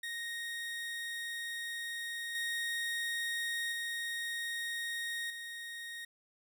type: tone with level steps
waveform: 30% pulse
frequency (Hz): 1864.7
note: A#6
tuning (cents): 0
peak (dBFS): -35 / -31 / -33 / -39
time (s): 0.03-6.05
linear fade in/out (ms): 5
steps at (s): 2.35 / 3.72 / 5.3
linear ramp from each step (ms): 2
effects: none